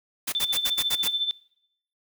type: noise bursts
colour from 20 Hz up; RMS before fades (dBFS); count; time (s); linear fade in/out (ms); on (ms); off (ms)
white; -28; 7; 0.27-1.081; 10; 55; 71
type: tone with tremolo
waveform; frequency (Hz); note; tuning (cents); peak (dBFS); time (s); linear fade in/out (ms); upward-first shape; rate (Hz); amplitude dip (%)
sine; 3537; A7; +8; -21; 0.35-1.31; 0; sine; 14; 70
effects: noise-tail reverb RT60 0.7 s tail -22 dB re dry